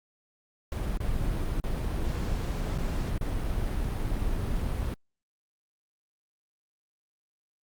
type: noise with dropouts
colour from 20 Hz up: brown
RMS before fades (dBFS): -29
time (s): 0.72-4.94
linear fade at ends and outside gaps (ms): 1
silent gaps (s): 0.974-1.003 / 1.6-1.639 / 2.778-2.784 / 3.179-3.211
effects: Opus 48 kbps